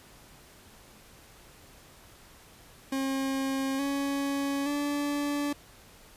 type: tone with pitch steps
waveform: 40% pulse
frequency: 269.2 / 278.9 / 288.9 Hz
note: C4 / C#4 / D4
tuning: +49 / +11 / -28 cents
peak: -27 dBFS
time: 2.92-5.53 s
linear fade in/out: 5 ms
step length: 870 ms
effects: pink hiss -54 dBFS RMS until 6.16 s + resampled to 32000 Hz